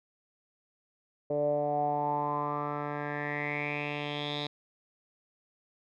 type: tone with low-pass filter sweep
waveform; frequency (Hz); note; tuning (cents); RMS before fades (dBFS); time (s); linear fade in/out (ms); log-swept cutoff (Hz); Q
10% pulse; 146.6; D3; -3; -32; 1.3-4.47; 5; 530 to 3900; 7
effects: none